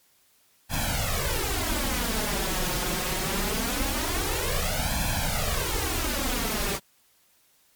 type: noise with flanger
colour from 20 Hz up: pink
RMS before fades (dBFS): -27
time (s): 0.69-6.8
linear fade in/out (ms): 50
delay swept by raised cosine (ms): 1.2 to 5.6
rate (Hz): 0.23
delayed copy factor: +1
effects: white hiss -63 dBFS RMS until 7.75 s + MP3 96 kbps